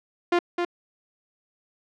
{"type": "tone with echo", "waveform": "sawtooth", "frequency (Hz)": 349.2, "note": "F4", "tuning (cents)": 0, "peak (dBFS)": -14, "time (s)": [0.32, 0.39], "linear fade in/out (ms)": 5, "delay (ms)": 260, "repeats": 1, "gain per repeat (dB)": -5, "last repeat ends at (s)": 0.65, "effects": ["low-pass 3000 Hz 12 dB/octave"]}